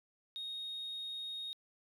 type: tone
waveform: sine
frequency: 3729 Hz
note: A#7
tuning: in tune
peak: -38 dBFS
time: 0.36-1.53 s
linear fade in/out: 0 ms
effects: tanh soft clip ceiling -37 dBFS + 12-bit